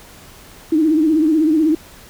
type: tone with vibrato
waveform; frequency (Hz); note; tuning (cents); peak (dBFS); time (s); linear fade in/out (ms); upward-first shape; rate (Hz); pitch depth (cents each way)
sine; 312.9; D#4; +10; -11; 0.72-1.75; 5; sine; 16; 85
effects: pink hiss -42 dBFS RMS until 2.09 s